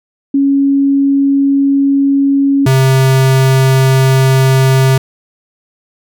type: tone pair in turn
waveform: sine / square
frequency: 277.2 / 132.57 Hz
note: C#4 / C3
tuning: 0 / +23 cents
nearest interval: octave + minor second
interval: 1277 cents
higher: first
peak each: -7 dBFS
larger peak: neither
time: 0.34-2.66 / 2.66-4.98 s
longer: neither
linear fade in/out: 5 ms
effects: none